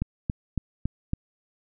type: click train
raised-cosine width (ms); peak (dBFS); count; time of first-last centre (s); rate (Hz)
5; -13; 5; 0.02-1.134; 3.59
effects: none